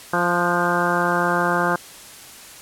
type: harmonic tone with a mistuned harmonic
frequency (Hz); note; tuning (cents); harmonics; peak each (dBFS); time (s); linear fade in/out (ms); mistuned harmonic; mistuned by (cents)
174.61; F3; 0; 1 / 2 / 3 / 4 / 5 / 6 / 7 / 8 / 9; -26 / -26 / -26 / -26 / -26 / -26 / -26 / -26 / -26; 0.13-1.76; 5; 8; +40
effects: white hiss -41 dBFS RMS until 2.61 s + low-pass 12000 Hz 12 dB/octave